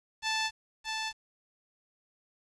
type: tone with echo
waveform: 10% pulse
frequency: 879 Hz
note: A5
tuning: 2 cents flat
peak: -20 dBFS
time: 0.22-0.51 s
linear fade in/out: 50 ms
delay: 620 ms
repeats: 1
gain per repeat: -4 dB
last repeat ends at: 1.13 s
effects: resampled to 22050 Hz + 9-bit